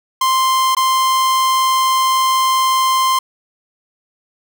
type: tone with dropouts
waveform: 45% pulse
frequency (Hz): 1046.5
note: C6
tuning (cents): 0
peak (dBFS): -12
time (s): 0.21-3.19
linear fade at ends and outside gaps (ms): 5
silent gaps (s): 0.75-0.767
effects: none